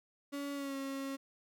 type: tone with pitch glide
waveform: 35% pulse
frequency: 282.8 to 272.4 Hz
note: C#4 to C#4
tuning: +35 to -30 cents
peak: -36 dBFS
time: 0.32-1.17 s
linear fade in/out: 20 ms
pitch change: -65 cents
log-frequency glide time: 0.54-0.76 s
effects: none